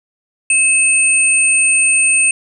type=tone pair together; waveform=sine; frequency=2595 / 8729 Hz; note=E7 / C#9; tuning=-28 / -28 cents; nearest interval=octave + major sixth; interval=2100 cents; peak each=-12 dBFS; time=0.5-2.31 s; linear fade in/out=2 ms; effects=none